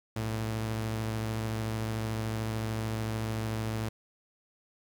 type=tone pair together; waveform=sawtooth; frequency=62.15 / 110.8 Hz; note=B1 / A2; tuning=+12 / +13 cents; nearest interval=minor seventh; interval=1001 cents; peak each=-38 / -27 dBFS; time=0.16-3.89 s; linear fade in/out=5 ms; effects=10-bit